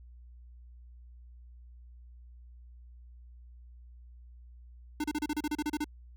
square tone bursts, 300 Hz, D4, 37 cents sharp, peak -30 dBFS, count 12, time 5-5.844 s, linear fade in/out 5 ms, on 41 ms, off 32 ms, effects added 60 Hz sine -49 dBFS peak until 6.16 s

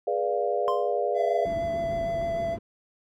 sine chord, G# diminished seventh, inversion none, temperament equal with one note detuned, 415.3 / 486.5 / 587.3 / 698.5 Hz, G#4 / B4 / D5 / F5, 0 / -26 / 0 / 0 cents, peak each -29 dBFS, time 0.07-1.46 s, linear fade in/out 5 ms
triangle tone with exponential decay, 1046.5 Hz, C6, in tune, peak -21 dBFS, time 0.68-1 s, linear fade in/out 0 ms, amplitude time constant 69 ms
triangle tone with vibrato, 672 Hz, E5, 33 cents sharp, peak -24 dBFS, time 1.14-2.58 s, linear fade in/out 50 ms, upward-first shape square, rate 6.5 Hz, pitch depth 9 cents each way
white low-pass noise, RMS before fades -37 dBFS, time 1.45-2.59 s, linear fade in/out 10 ms, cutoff 290 Hz, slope 12 dB/octave
effects none

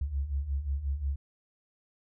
sine beating tone pair, 65.9 / 71.5 Hz, C2 / D2, +13 / -46 cents, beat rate 5.6 Hz, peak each -35 / -30 dBFS, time 0.01-1.16 s, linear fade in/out 5 ms, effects none

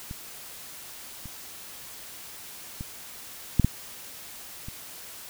clicks, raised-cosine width 5 ms, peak -24 / -28 / -22 / -6 / -7 / -25 dBFS, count 6, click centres 0.111 / 1.257 / 2.809 / 3.597 / 3.646 / 4.685 s, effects white hiss -43 dBFS RMS until 5.29 s

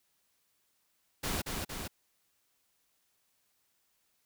pink noise with echo, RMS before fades -34 dBFS, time 1.23-1.42 s, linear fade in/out 10 ms, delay 230 ms, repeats 2, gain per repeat -3 dB, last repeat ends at 1.88 s, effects white hiss -75 dBFS RMS until 4.25 s

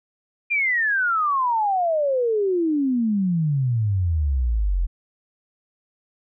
sine exponential sweep, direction down, 2434 to 41.2 Hz, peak -18 dBFS, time 0.5-4.87 s, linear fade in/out 20 ms, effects none

